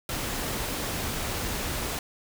pink noise, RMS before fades -31 dBFS, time 0.09-1.99 s, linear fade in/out 2 ms, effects none

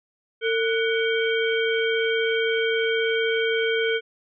harmonic tone with a mistuned harmonic, 451.9 Hz, A4, 46 cents sharp, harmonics 1 / 3 / 5 / 7, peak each -22 / -27 / -29 / -30 dBFS, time 0.41-4.01 s, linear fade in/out 50 ms, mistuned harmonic 3, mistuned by +150 cents, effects none

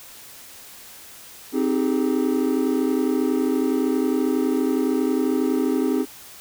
triangle chord, Ab major seventh, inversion first, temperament equal with one note detuned, 261.6 / 311.1 / 392 / 424.3 Hz, C4 / Eb4 / G4 / Ab4, 0 / 0 / 0 / +37 cents, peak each -20 / -22 / -24 / -26 dBFS, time 1.52-6.06 s, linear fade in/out 50 ms, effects white hiss -43 dBFS RMS until 6.4 s

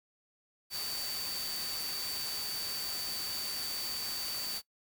sine tone in noise, 4577 Hz, D8, 45 cents flat, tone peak -37 dBFS, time 0.7-4.62 s, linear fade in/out 50 ms, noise white, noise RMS -40 dBFS, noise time 0.7-4.62 s, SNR 0 dB, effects noise-tail reverb RT60 0.1 s tail -20 dB re dry

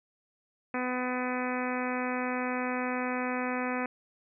harmonic tone, 251.2 Hz, B3, 30 cents sharp, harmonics 1 / 2 / 3 / 4 / 5 / 6 / 7 / 8 / 9 / 10, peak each -33 / -36 / -38 / -39 / -40 / -41 / -41 / -42 / -43 / -43 dBFS, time 0.74-3.86 s, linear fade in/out 2 ms, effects none

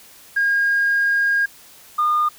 sine tone pair in turn, 1624 / 1216.6 Hz, G#6 / D#6, -39 / -39 cents, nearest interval perfect fourth, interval 500 cents, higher first, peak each -14 dBFS, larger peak neither, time 0.36-1.46 / 1.98-2.29 s, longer first, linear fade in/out 10 ms, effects tanh soft clip ceiling -11 dBFS + white hiss -46 dBFS RMS until 2.38 s

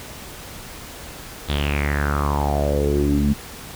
sawtooth tone with low-pass filter sweep, 72.2 Hz, D2, 29 cents flat, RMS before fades -20 dBFS, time 1.48-3.34 s, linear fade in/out 20 ms, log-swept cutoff 3700 to 210 Hz, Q 6.3, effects pink hiss -37 dBFS RMS until 3.75 s

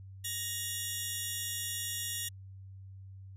10% pulse tone cluster, 1867 / 2859 / 3411 Hz, A#6 / F7 / G#7, +2 / +40 / +46 cents, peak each -31 dBFS, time 0.24-2.29 s, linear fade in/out 10 ms, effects added 96 Hz sine -46 dBFS peak until 3.36 s + resampled to 32000 Hz

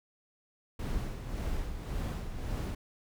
brown noise with tremolo, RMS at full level -33 dBFS, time 0.79-2.75 s, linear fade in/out 5 ms, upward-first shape sine, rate 1.8 Hz, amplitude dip 55%, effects none

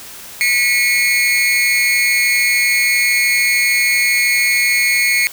40% pulse tone with amplitude modulation, 2185 Hz, C#7, 26 cents flat, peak -7 dBFS, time 0.41-5.27 s, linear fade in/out 0 ms, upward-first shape sine, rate 233 Hz, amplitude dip 90%, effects white hiss -34 dBFS RMS until 5.32 s

